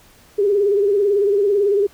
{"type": "tone with vibrato", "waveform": "sine", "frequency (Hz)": 403.9, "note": "G#4", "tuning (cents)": -48, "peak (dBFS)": -13, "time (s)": [0.38, 1.87], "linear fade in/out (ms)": 10, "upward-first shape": "sine", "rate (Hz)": 18, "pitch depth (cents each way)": 71, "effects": ["pink hiss -50 dBFS RMS until 1.93 s"]}